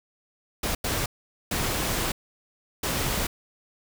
pink noise bursts at uneven times, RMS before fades -27 dBFS, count 4, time 0.63-0.75 / 0.84-1.06 / 1.51-2.12 / 2.83-3.27 s, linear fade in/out 5 ms, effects none

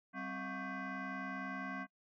sine tone with frequency modulation, 649 Hz, E5, 27 cents flat, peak -38 dBFS, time 0.13-1.87 s, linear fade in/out 50 ms, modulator 456 Hz, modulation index 2.8, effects noise-tail reverb RT60 0.1 s tail -25 dB re dry + tanh soft clip ceiling -36 dBFS

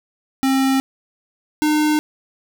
square tone pair in turn, 267.1 / 303.5 Hz, C4 / D#4, +36 / -43 cents, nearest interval major second, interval 221 cents, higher second, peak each -15 dBFS, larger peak neither, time 0.43-0.8 / 1.62-1.99 s, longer neither, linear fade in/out 0 ms, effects none

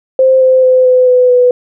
sine tone with pitch steps, 523.3 / 517.6 / 511.9 / 506.4 / 500.8 / 495.4 Hz, C5 / C5 / C5 / B4 / B4 / B4, 0 / -19 / -38 / +43 / +24 / +5 cents, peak -4 dBFS, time 0.19-1.51 s, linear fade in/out 2 ms, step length 220 ms, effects none

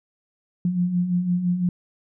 sine beating tone pair, 173.2 / 179.1 Hz, F3 / F3, -14 / +44 cents, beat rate 5.9 Hz, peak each -28 / -20 dBFS, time 0.65-1.69 s, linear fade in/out 2 ms, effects none

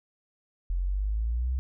sine exponential sweep, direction up, 42.73 to 66 Hz, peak -25 dBFS, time 0.7-1.59 s, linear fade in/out 0 ms, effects none

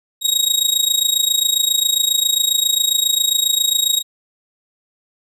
25% pulse tone with amplitude modulation, 3784 Hz, A#7, 25 cents sharp, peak -7 dBFS, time 0.21-4.03 s, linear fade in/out 50 ms, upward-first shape sine, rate 27.4 Hz, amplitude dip 85%, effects none

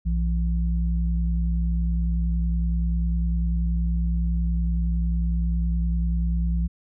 sine tone pair together, 60.17 / 170.2 Hz, B1 / F3, -44 / -44 cents, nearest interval octave + tritone, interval 1800 cents, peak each -21 / -27 dBFS, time 0.05-6.68 s, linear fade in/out 20 ms, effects none

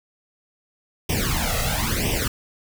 pink noise with flanger, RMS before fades -23 dBFS, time 1.09-2.28 s, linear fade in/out 5 ms, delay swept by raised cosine 0.35 to 1.55 ms, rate 1 Hz, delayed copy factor +1, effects none

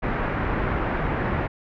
pink low-pass noise, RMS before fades -25 dBFS, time 0.02-1.48 s, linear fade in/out 20 ms, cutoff 2000 Hz, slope 24 dB/octave, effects none

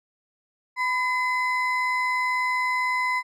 triangle ring-modulated tone, 1520 Hz, F#6, 46 cents sharp, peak -17 dBFS, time 0.76-3.23 s, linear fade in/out 50 ms, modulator 519 Hz, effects none

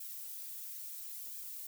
violet noise with flanger, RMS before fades -45 dBFS, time 0-1.67 s, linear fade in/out 5 ms, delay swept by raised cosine 1.2 to 6.9 ms, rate 0.73 Hz, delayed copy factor +0.7, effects none

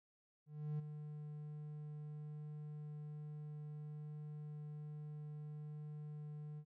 triangle tone with ADSR envelope, 150.1 Hz, D3, 38 cents sharp, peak -35 dBFS, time 0.46-6.65 s, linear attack 330 ms, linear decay 14 ms, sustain -9 dB, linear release 67 ms, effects none

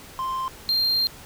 triangle tone pair in turn, 1046.5 / 4186 Hz, C6 / C8, 0 / 0 cents, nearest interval 2 octaves, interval 2400 cents, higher second, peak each -23 / -18 dBFS, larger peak second, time 0.19-0.48 / 0.69-1.07 s, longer second, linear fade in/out 0 ms, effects pink hiss -44 dBFS RMS until 1.25 s

